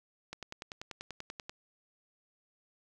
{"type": "click train", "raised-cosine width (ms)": 0.2, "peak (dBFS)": -24, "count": 13, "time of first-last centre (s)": [0.33, 1.495], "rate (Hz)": 10.3, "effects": []}